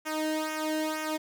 sawtooth tone with flanger, 311.1 Hz, D#4, in tune, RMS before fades -31 dBFS, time 0.05-1.18 s, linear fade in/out 20 ms, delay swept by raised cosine 0.23 to 0.88 ms, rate 2.1 Hz, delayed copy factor -0.8, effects none

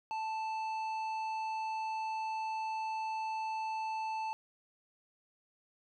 triangle tone with tanh clipping, 880 Hz, A5, in tune, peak -36 dBFS, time 0.11-4.33 s, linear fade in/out 0 ms, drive 14 dB, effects none

